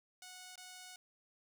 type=tone with dropouts; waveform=5% pulse; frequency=735 Hz; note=F#5; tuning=12 cents flat; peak=-39 dBFS; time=0.22-0.96 s; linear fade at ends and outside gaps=2 ms; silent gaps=0.557-0.577 s; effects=none